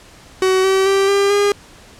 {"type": "tone with pitch steps", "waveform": "45% pulse", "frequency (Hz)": [376, 383.5, 391.1, 398.8, 406.7], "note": ["F#4", "G4", "G4", "G4", "G#4"], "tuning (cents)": [28, -38, -4, 30, -36], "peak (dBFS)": -12, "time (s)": [0.42, 1.52], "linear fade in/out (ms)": 2, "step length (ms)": 220, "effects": ["pink hiss -43 dBFS RMS until 1.99 s", "low-pass 9000 Hz 12 dB/octave"]}